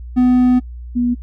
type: tone pair in turn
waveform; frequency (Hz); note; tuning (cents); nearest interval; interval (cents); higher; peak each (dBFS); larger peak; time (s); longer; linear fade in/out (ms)
triangle / sine; 250.3 / 243; B3 / B3; +23 / -28; minor second; 51; first; -7 / -13; first; 0.16-0.6 / 0.95-1.15; first; 20
effects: noise-tail reverb RT60 0.1 s tail -22 dB re dry + added 60 Hz sine -28 dBFS peak until 1.22 s